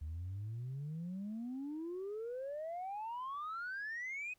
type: exponential sweep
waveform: sine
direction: up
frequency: 74.1 to 2547 Hz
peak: -38 dBFS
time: 0.01-4.34 s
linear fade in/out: 10 ms
effects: tanh soft clip ceiling -37 dBFS + pink hiss -75 dBFS RMS until 4.38 s